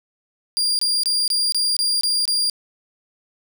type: tone bursts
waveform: 35% pulse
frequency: 4790 Hz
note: D8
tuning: 33 cents sharp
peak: -16 dBFS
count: 8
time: 0.57-2.498 s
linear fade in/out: 0 ms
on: 220 ms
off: 24 ms
effects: none